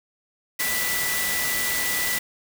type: tone in noise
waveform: sine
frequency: 1975.5 Hz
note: B6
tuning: in tune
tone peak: -27 dBFS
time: 0.59-2.19 s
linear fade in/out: 10 ms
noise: white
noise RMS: -26 dBFS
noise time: 0.59-2.19 s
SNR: -4 dB
effects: none

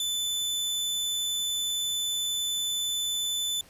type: tone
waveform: sawtooth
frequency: 3509 Hz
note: A7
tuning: 5 cents flat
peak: -24 dBFS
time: 0-3.61 s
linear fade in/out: 2 ms
effects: pink hiss -55 dBFS RMS until 3.69 s + resampled to 32000 Hz

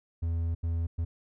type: tone bursts at uneven times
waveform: triangle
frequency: 83.4 Hz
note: E2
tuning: 21 cents sharp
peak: -25 dBFS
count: 3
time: 0.22-0.55 / 0.63-0.87 / 0.98-1.05 s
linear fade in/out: 10 ms
effects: none

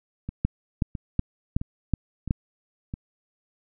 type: two click trains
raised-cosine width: 5 ms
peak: -19 / -9 dBFS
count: 5 / 6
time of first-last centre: 0.29-2.939 / 0.45-2.309 s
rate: 1.51 / 2.69 Hz
effects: none

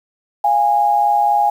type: tone pair together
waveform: sine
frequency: 698.5 / 822.4 Hz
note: F5 / G#5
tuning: 0 / -17 cents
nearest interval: minor third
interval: 283 cents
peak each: -19 / -12 dBFS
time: 0.44-1.5 s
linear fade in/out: 5 ms
effects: 7-bit

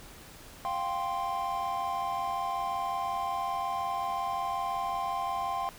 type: chord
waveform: triangle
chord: F suspended second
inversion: none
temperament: equal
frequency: 698.5 / 784 / 1046.5 Hz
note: F5 / G5 / C6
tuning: 0 / 0 / 0 cents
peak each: -34 / -32 / -31 dBFS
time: 0.65-5.69 s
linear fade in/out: 0 ms
effects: pink hiss -50 dBFS RMS until 5.78 s

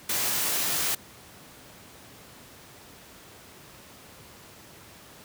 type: noise with comb filter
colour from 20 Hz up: white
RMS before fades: -27 dBFS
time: 0.09-0.95 s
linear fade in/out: 5 ms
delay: 19 ms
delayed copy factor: -0.5
effects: pink hiss -49 dBFS RMS until 5.24 s + high-pass 80 Hz 12 dB/octave

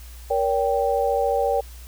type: chord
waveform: sine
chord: G diminished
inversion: first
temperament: just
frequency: 470.4 / 564.5 / 784 Hz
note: Bb4 / Db5 / G5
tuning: +16 / +31 / 0 cents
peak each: -23 dBFS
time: 0.3-1.61 s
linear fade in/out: 10 ms
effects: added 60 Hz sine -38 dBFS peak until 1.87 s + white hiss -48 dBFS RMS until 1.87 s

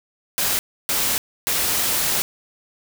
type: noise bursts at uneven times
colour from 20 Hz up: white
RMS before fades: -21 dBFS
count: 3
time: 0.38-0.59 / 0.89-1.18 / 1.47-2.22 s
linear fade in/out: 0 ms
effects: none

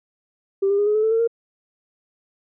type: tone with pitch steps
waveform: sine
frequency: 392 / 401.4 / 411 / 420.9 / 430.9 / 441.3 / 451.9 / 462.7 Hz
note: G4 / G4 / G#4 / G#4 / A4 / A4 / A4 / A#4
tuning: 0 / +41 / -18 / +23 / -36 / +5 / +46 / -13 cents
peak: -15 dBFS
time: 0.62-1.276 s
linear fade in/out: 10 ms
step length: 82 ms
effects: tanh soft clip ceiling -11 dBFS

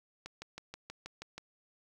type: click train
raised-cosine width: 0.2 ms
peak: -26 dBFS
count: 8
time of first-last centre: 0.26-1.38 s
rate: 6.25 Hz
effects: 9-bit

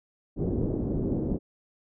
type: low-pass noise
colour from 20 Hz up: white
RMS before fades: -28 dBFS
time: 0.36-1.39 s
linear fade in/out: 50 ms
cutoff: 390 Hz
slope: 24 dB/octave
effects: none

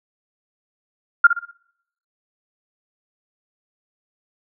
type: tone with echo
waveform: sine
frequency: 1400 Hz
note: F6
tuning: 4 cents sharp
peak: -5 dBFS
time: 1.24-1.27 s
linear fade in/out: 5 ms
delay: 61 ms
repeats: 4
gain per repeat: -9 dB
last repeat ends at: 1.514 s
effects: noise-tail reverb RT60 0.8 s tail -26 dB re dry

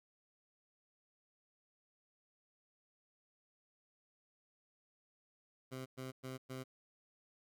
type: tone bursts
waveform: 15% pulse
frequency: 130.3 Hz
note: C3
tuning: 7 cents flat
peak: -37 dBFS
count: 4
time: 5.71-6.64 s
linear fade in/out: 20 ms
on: 150 ms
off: 110 ms
effects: none

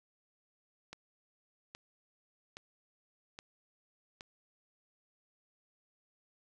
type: click train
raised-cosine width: 0.2 ms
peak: -28 dBFS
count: 5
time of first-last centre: 0.93-4.209 s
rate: 1.22 Hz
effects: none

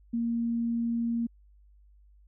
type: tone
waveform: sine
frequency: 233.1 Hz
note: A#3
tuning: in tune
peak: -26 dBFS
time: 0.13-1.27 s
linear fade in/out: 10 ms
effects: added 50 Hz sine -55 dBFS peak until 2.27 s

